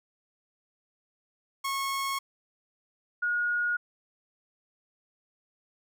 sawtooth / sine tone pair in turn, 1094 / 1441 Hz, C#6 / F#6, -23 / -46 cents, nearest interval perfect fourth, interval 477 cents, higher second, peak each -25 dBFS, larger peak neither, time 1.64-2.19 / 3.22-3.77 s, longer neither, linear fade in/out 10 ms, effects none

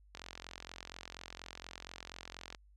click train, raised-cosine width 0.2 ms, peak -27 dBFS, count 107, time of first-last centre 0.15-2.548 s, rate 44.2 Hz, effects added 50 Hz sine -60 dBFS peak until 2.76 s

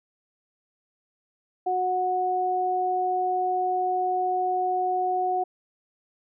sine tone pair together, 367.2 / 734 Hz, F#4 / F#5, -13 / -14 cents, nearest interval octave, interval 1199 cents, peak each -29 / -23 dBFS, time 1.66-5.44 s, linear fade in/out 10 ms, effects none

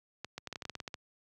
clicks, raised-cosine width 0.2 ms, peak -22 dBFS, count 12, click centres 0.246 / 0.38 / 0.473 / 0.527 / 0.558 / 0.622 / 0.653 / 0.697 / 0.753 / 0.802 / 0.878 / 0.942 s, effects high-pass 80 Hz 12 dB/octave

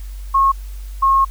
sine tone pair in turn, 1088 / 1082.6 Hz, C#6 / C#6, -33 / -41 cents, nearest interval unison, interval 8 cents, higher first, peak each -10 dBFS, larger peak neither, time 0.34-0.52 / 1.02-1.25 s, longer second, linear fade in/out 10 ms, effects added 48 Hz sine -27 dBFS peak until 1.3 s + white hiss -47 dBFS RMS until 1.3 s

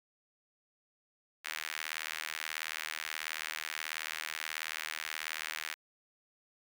sawtooth tone with high-pass filter, 78.5 Hz, D#2, 16 cents sharp, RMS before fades -40 dBFS, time 1.44-5.75 s, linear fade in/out 20 ms, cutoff 1900 Hz, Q 1.7, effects none

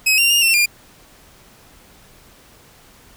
sawtooth tone with pitch steps, 2549 / 2770 / 2824 / 2705 / 2405 Hz, D#7 / F7 / F7 / E7 / D7, +41 / -15 / +19 / +44 / +41 cents, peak -9 dBFS, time 0.06-0.66 s, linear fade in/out 10 ms, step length 120 ms, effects pink hiss -48 dBFS RMS until 3.16 s

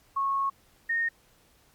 sine tone pair in turn, 1097 / 1844.9 Hz, C#6 / A#6, -18 / -18 cents, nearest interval major sixth, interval 900 cents, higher second, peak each -24 dBFS, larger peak neither, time 0.16-0.5 / 0.89-1.09 s, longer first, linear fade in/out 10 ms, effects pink hiss -62 dBFS RMS until 1.74 s + MP3 96 kbps

